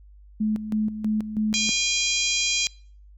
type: tone with tremolo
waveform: sine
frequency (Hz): 214.9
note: A3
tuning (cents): -41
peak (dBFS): -20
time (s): 0.4-1.7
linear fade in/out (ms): 10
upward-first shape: square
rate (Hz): 3.1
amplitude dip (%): 65
type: harmonic tone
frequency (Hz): 807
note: G#5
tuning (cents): -50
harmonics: 3 / 4 / 5 / 6 / 7 / 8 / 9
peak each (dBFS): -27 / -27 / -29 / -29 / -31 / -30 / -30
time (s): 1.54-2.67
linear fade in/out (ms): 0
effects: noise-tail reverb RT60 0.5 s tail -26 dB re dry + added 50 Hz sine -46 dBFS peak until 3.17 s